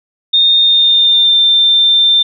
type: tone with pitch glide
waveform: sine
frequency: 3662 to 3580 Hz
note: A#7 to A7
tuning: -32 to +29 cents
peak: -6 dBFS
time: 0.33-2.23 s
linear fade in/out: 10 ms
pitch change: -39 cents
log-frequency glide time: 0.59-1.39 s
effects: none